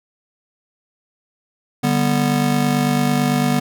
square chord, G major, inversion second, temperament just, 147 / 196 / 245 Hz, D3 / G3 / B3, +2 / 0 / -14 cents, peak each -21 / -23 / -19 dBFS, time 1.83-3.6 s, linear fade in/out 10 ms, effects none

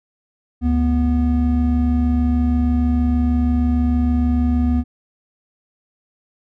triangle tone pair together, 72.6 / 244.2 Hz, D2 / B3, -19 / -19 cents, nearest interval octave + major sixth, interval 2100 cents, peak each -15 dBFS, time 0.61-4.84 s, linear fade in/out 50 ms, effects none

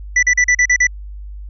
square tone bursts, 1975.5 Hz, B6, in tune, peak -10 dBFS, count 7, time 0.16-0.87 s, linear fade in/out 5 ms, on 68 ms, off 39 ms, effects added 50 Hz sine -28 dBFS peak until 1.49 s + resampled to 16000 Hz

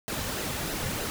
pink noise with flanger, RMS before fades -32 dBFS, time 0.08-1.1 s, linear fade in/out 0 ms, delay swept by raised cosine 0.87 to 3.17 ms, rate 3.2 Hz, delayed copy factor -0.5, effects none

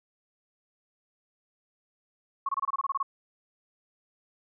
sine tone bursts, 1100 Hz, C#6, 14 cents flat, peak -25 dBFS, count 11, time 2.46-3.029 s, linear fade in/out 5 ms, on 29 ms, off 25 ms, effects none

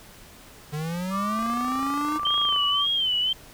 square linear sweep, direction up, 147 to 310 Hz, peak -28 dBFS, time 0.72-2.19 s, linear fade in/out 20 ms
sine tone with pitch glide, 1174.7 to 1151.9 Hz, D6 to D6, 0 to -34 cents, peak -26 dBFS, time 1.1-2.87 s, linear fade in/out 50 ms, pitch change -34 cents, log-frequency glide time 2.41-2.68 s
click train, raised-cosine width 0.5 ms, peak -23 dBFS, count 33, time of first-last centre 1.39-2.562 s, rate 27.3 Hz
sine tone with vibrato, 3100 Hz, G7, 20 cents flat, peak -21 dBFS, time 2.25-3.33 s, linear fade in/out 5 ms, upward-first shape sine, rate 1.9 Hz, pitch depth 94 cents each way
effects pink hiss -48 dBFS RMS until 3.53 s

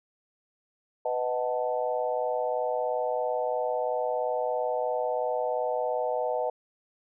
sine chord, B dominant seventh, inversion none, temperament equal with one note detuned, 499.3 / 622.3 / 740 / 880 Hz, B4 / D#5 / F#5 / A5, +19 / 0 / 0 / 0 cents, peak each -30 / -30 / -33 / -34 dBFS, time 1.05-6.5 s, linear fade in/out 5 ms, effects none

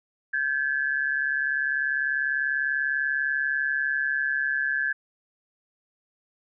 sine tone pair together, 1568 / 1708.2 Hz, G6 / G#6, 0 / +48 cents, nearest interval minor second, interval 148 cents, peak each -26 dBFS, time 0.33-4.93 s, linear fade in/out 10 ms, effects none

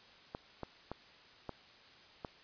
clicks, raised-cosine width 1 ms, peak -26 dBFS, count 5, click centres 0.349 / 0.633 / 0.916 / 1.493 / 2.248 s, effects white hiss -59 dBFS RMS until 2.43 s + resampled to 11025 Hz

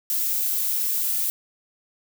violet noise, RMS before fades -24 dBFS, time 0.1-1.3 s, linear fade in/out 0 ms, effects none

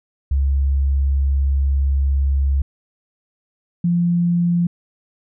sine tone pair in turn, 68.7 / 173.11 Hz, C#2 / F3, -15 / -15 cents, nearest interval octave + major third, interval 1600 cents, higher second, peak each -14 dBFS, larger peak neither, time 0.31-2.62 / 3.84-4.67 s, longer first, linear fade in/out 5 ms, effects none

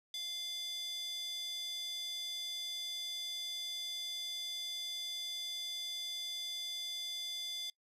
square tone with high-pass filter, 695 Hz, F5, 9 cents flat, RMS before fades -41 dBFS, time 0.14-7.7 s, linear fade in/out 2 ms, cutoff 3800 Hz, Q 8.8, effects noise-tail reverb RT60 0.1 s tail -23 dB re dry + resampled to 32000 Hz

